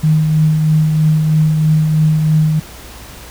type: tone with tremolo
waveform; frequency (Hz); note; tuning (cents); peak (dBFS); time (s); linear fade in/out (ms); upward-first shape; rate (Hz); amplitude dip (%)
sine; 155.5; D#3; -1; -7; 0.03-2.6; 10; triangle; 3.1; 40
effects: added 60 Hz sine -37 dBFS peak until 3.3 s + pink hiss -35 dBFS RMS until 3.3 s